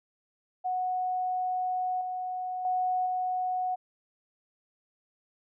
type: tone with level steps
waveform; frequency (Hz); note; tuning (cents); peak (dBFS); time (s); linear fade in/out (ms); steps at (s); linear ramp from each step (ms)
sine; 736; F#5; -9; -27 / -31 / -25 / -27; 0.64-3.76; 20; 2.01 / 2.65 / 3.06; 2
effects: none